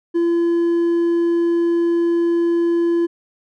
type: tone with hard clipping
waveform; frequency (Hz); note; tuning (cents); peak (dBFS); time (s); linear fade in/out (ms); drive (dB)
triangle; 340; F4; -46; -15; 0.14-3.07; 20; 5
effects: none